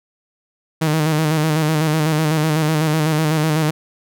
sawtooth tone with vibrato, 155.56 Hz, D#3, in tune, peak -11 dBFS, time 0.81-3.71 s, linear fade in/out 10 ms, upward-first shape square, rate 8 Hz, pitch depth 45 cents each way, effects none

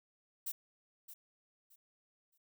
violet noise with echo, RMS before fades -39 dBFS, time 0.46-0.52 s, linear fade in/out 10 ms, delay 620 ms, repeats 3, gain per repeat -12 dB, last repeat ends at 2.38 s, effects none

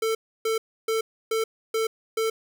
square tone bursts, 445.4 Hz, A4, 21 cents sharp, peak -23 dBFS, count 6, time 0.02-2.3 s, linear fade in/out 5 ms, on 130 ms, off 300 ms, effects none

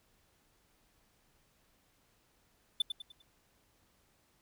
triangle tone with echo, 3520 Hz, A7, in tune, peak -24 dBFS, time 2.8-2.82 s, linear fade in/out 5 ms, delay 100 ms, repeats 4, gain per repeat -8 dB, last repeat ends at 3.22 s, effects pink hiss -71 dBFS RMS until 4.41 s

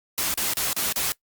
white noise bursts, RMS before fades -25 dBFS, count 5, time 0.18-1.12 s, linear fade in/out 0 ms, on 160 ms, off 35 ms, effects noise-tail reverb RT60 0.1 s tail -21 dB re dry + Opus 48 kbps

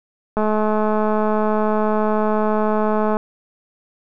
click train, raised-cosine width 1 ms, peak -7 dBFS, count 600, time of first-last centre 0.37-3.169 s, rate 214 Hz, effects none

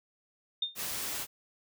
sine tone with exponential decay, 3637 Hz, A#7, 43 cents flat, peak -25 dBFS, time 0.62-0.78 s, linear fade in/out 5 ms, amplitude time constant 33 ms
white noise, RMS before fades -36 dBFS, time 0.75-1.27 s, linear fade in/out 50 ms
effects none

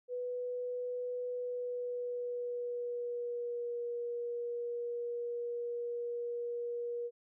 sine tone with pitch glide, 493.9 to 477.1 Hz, B4 to A#4, 0 to +40 cents, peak -35 dBFS, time 0.08-7.11 s, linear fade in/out 50 ms, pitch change -60 cents, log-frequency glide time 1.29-3.8 s, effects none

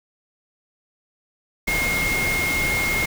sine tone in noise, 2144 Hz, C7, 42 cents sharp, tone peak -21 dBFS, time 1.67-3.06 s, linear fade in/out 10 ms, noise pink, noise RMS -26 dBFS, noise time 1.67-3.06 s, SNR +2 dB, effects none

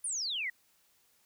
sine exponential sweep, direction down, 10000 to 1864.7 Hz, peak -32 dBFS, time 0.04-0.5 s, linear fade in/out 5 ms, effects white hiss -69 dBFS RMS until 1.25 s

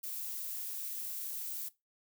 violet noise, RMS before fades -40 dBFS, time 0.03-1.69 s, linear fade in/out 10 ms, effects noise-tail reverb RT60 0.2 s tail -18 dB re dry

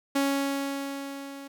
sawtooth tone with level ramp, 277.2 Hz, C#4, in tune, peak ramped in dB -18 to -36 dBFS, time 0.15-1.48 s, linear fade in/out 10 ms, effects none

